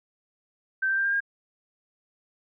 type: tone with pitch steps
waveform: sine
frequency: 1552 / 1568.2 / 1584.6 / 1601.2 / 1617.9 Hz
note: G6 / G6 / G6 / G6 / G#6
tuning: -18 / 0 / +18 / +36 / -46 cents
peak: -22 dBFS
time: 0.82-1.205 s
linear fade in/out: 10 ms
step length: 77 ms
effects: none